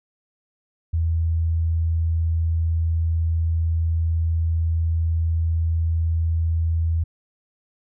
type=tone; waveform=sine; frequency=82.1 Hz; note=E2; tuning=6 cents flat; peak=-18 dBFS; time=0.93-7.04 s; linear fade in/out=10 ms; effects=none